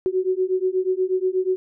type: beating tone pair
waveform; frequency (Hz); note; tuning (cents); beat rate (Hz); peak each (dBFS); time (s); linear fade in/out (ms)
sine; 368.3 / 376.6; F#4 / F#4; -8 / +31; 8.3; -22; 0.06-1.56; 0
effects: none